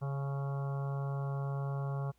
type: harmonic tone with a mistuned harmonic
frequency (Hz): 138.59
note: C#3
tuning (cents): 0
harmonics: 1 / 3 / 4 / 5 / 6 / 7 / 8 / 9 / 10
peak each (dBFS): -33 / -47 / -48 / -49 / -50 / -58 / -49 / -59 / -55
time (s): 0.01-2.12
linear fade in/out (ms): 20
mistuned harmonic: 6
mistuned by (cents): +19
effects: added 60 Hz sine -70 dBFS peak until 2.18 s + pink hiss -74 dBFS RMS until 2.18 s